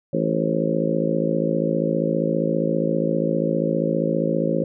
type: harmonic tone with a mistuned harmonic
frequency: 55 Hz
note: A1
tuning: in tune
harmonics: 3 / 4 / 5 / 6 / 7 / 8 / 9 / 10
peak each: -25 / -26 / -28 / -27 / -30 / -29 / -30 / -25 dBFS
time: 0.13-4.64 s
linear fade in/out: 5 ms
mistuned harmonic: 10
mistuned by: -30 cents
effects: none